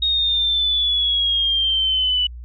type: exponential sweep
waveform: sine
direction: down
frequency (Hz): 3744 to 2960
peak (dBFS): -16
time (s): 0.02-2.27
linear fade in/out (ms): 5
effects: added 60 Hz sine -32 dBFS peak until 2.44 s